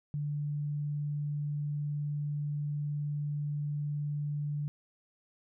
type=tone; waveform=sine; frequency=146.83 Hz; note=D3; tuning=in tune; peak=-31 dBFS; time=0.14-4.68 s; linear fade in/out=0 ms; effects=none